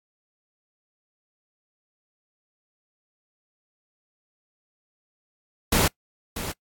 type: noise with echo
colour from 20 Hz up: pink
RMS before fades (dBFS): -20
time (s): 5.72-5.88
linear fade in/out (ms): 5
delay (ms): 640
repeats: 1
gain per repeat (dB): -11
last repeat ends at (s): 6.52
effects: noise-tail reverb RT60 0.1 s tail -24 dB re dry + AAC 64 kbps